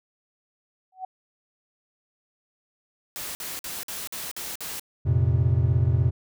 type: tone with exponential growth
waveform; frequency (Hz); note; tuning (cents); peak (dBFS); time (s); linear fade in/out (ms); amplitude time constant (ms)
sine; 750; F#5; +23; -27; 0.92-1.05; 5; 28
type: noise bursts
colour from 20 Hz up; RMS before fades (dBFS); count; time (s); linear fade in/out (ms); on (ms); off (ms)
white; -34; 7; 3.16-4.796; 0; 190; 51
type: chord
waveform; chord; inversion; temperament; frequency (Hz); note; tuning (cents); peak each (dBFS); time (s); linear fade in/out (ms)
triangle; F suspended fourth; none; equal with one note detuned; 87.31 / 114.08 / 130.81; F2 / Bb2 / C3; 0 / -37 / 0; -21; 5.05-6.11; 20
effects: none